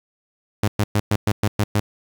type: tone bursts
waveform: sawtooth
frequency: 103.83 Hz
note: G#2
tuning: in tune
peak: -12 dBFS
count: 8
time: 0.63-1.8 s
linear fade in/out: 5 ms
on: 50 ms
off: 110 ms
effects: 8-bit